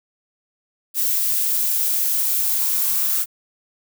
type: noise with high-pass filter sweep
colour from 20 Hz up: violet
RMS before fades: -20 dBFS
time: 0.94-3.26 s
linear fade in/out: 50 ms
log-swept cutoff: 300 to 1300 Hz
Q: 4.1
effects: none